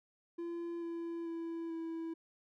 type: tone with pitch steps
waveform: triangle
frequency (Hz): 340.6 / 336.5 / 332.4 / 328.4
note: F4 / E4 / E4 / E4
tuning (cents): -43 / +36 / +15 / -6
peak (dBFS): -36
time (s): 0.38-2.14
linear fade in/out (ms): 10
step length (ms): 440
effects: none